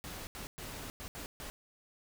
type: noise bursts at uneven times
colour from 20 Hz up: pink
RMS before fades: -44 dBFS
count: 6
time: 0.04-0.27 / 0.35-0.47 / 0.58-0.9 / 1-1.08 / 1.15-1.26 / 1.4-1.5 s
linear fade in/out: 0 ms
effects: none